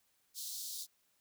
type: high-pass noise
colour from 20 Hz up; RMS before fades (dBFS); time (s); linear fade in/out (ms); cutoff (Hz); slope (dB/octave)
pink; -43; 0.34-0.87; 50; 3800; 48
effects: white hiss -75 dBFS RMS until 1.2 s